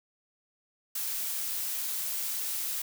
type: noise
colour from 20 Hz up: blue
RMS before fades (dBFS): -33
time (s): 0.95-2.82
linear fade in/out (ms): 5
effects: none